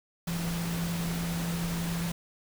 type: tone in noise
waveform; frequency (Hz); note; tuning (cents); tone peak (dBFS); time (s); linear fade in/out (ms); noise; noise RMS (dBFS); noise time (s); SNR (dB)
sine; 169.5; E3; +49; -30; 0.27-2.12; 5; pink; -37; 0.27-2.12; +4
effects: none